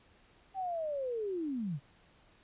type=linear sweep; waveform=sine; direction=down; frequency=784 to 126.5 Hz; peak=-33 dBFS; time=0.54-1.8 s; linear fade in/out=50 ms; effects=pink hiss -64 dBFS RMS until 2.43 s + resampled to 8000 Hz